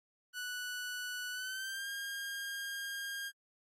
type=tone with pitch glide; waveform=sawtooth; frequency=1480 to 1614 Hz; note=F#6 to G#6; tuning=0 to -50 cents; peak=-35 dBFS; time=0.33-3.32 s; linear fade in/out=50 ms; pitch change=+150 cents; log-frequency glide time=1.31-1.89 s; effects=AAC 48 kbps